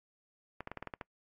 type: clicks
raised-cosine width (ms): 0.5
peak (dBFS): -25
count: 8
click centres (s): 0.606 / 0.674 / 0.716 / 0.773 / 0.826 / 0.873 / 0.938 / 1.012
effects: noise-tail reverb RT60 0.1 s tail -24 dB re dry + AAC 48 kbps